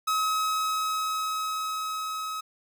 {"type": "tone with level ramp", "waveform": "45% pulse", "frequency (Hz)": 1277, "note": "D#6", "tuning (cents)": 45, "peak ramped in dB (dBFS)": [-23, -31], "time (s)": [0.07, 2.41], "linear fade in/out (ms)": 10, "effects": []}